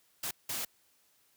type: noise bursts at uneven times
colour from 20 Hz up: white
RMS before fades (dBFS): -36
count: 2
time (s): 0.23-0.31 / 0.49-0.65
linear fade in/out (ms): 5
effects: white hiss -69 dBFS RMS until 1.36 s + high-pass 60 Hz 12 dB/octave